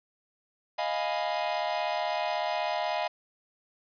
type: chord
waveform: 45% pulse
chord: F half-diminished seventh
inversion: third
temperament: equal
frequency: 622.3 / 698.5 / 830.6 / 987.8 Hz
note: Eb5 / F5 / Ab5 / Cb6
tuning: 0 / 0 / 0 / 0 cents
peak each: -33 / -32 / -34 / -36 dBFS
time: 0.78-3.08 s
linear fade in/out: 10 ms
effects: resampled to 11025 Hz + 10-bit